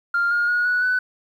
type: tone with pitch steps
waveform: sine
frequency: 1397 / 1421.4 / 1446.3 / 1471.5 / 1497.3 Hz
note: F6 / F6 / F#6 / F#6 / F#6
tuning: 0 / +30 / -40 / -10 / +20 cents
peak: -16 dBFS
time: 0.14-0.99 s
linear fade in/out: 5 ms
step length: 170 ms
effects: tanh soft clip ceiling -14 dBFS + 9-bit